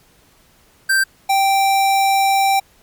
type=tone pair in turn; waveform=square; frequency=1568 / 782.5 Hz; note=G6 / G5; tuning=0 / -3 cents; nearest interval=octave; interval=1203 cents; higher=first; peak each=-13 dBFS; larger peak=neither; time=0.89-1.04 / 1.29-2.6 s; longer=second; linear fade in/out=10 ms; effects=pink hiss -53 dBFS RMS until 2.82 s + MP3 96 kbps